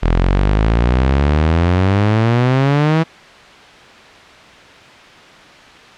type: exponential sweep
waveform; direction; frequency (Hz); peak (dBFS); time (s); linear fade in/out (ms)
sawtooth; up; 40.57 to 164.81; -7; 0.02-3.04; 20
effects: white hiss -39 dBFS RMS until 5.97 s + low-pass 3000 Hz 12 dB/octave